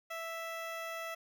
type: tone with notch filter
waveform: 15% pulse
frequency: 659.3 Hz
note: E5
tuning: in tune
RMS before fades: -41 dBFS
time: 0.1-1.15 s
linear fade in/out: 10 ms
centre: 8300 Hz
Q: 1.2
effects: none